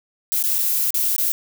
violet noise with dropouts, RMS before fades -20 dBFS, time 0.32-1.32 s, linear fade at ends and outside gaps 0 ms, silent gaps 0.427-0.438 / 0.583-0.587 / 0.905-0.943 / 1.163-1.182 s, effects none

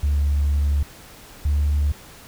sine tone pair in turn, 72 / 73.05 Hz, D2 / D2, -34 / -9 cents, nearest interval unison, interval 25 cents, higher second, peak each -15 dBFS, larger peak neither, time 0.03-0.83 / 1.45-1.92 s, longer first, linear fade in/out 5 ms, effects tanh soft clip ceiling -14 dBFS + pink hiss -44 dBFS RMS until 2.27 s

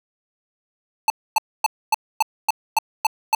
square tone bursts, 876 Hz, A5, 8 cents flat, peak -14 dBFS, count 9, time 1.08-3.349 s, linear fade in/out 2 ms, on 21 ms, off 260 ms, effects none

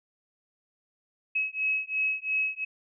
sine beating tone pair, 2563 / 2565.9 Hz, E7 / E7, -49 / -47 cents, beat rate 2.9 Hz, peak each -29 dBFS, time 1.35-2.65 s, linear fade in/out 10 ms, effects none

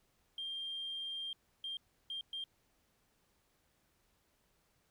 sine tone bursts at uneven times, 3191 Hz, G7, 30 cents sharp, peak -38 dBFS, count 4, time 0.38-1.33 / 1.64-1.77 / 2.1-2.21 / 2.33-2.44 s, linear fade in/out 2 ms, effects tanh soft clip ceiling -34 dBFS + pink hiss -75 dBFS RMS until 4.9 s

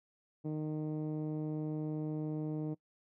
10% pulse tone with low-pass filter, 153.8 Hz, D#3, 20 cents flat, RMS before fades -37 dBFS, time 0.44-2.75 s, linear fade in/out 20 ms, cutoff 310 Hz, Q 1.1, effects noise-tail reverb RT60 0.1 s tail -23 dB re dry

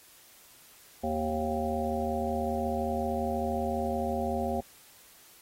harmonic tone with a mistuned harmonic, 77.78 Hz, D#2, in tune, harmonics 1 / 3 / 5 / 7 / 9 / 10, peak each -37 / -33 / -36 / -34 / -34 / -37 dBFS, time 1.03-4.61 s, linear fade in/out 10 ms, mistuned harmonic 10, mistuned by +17 cents, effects white hiss -56 dBFS RMS until 5.41 s + AAC 48 kbps

